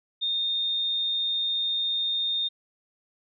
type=tone; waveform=sine; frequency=3657 Hz; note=A#7; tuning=34 cents flat; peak=-24 dBFS; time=0.21-2.49 s; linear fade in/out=20 ms; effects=none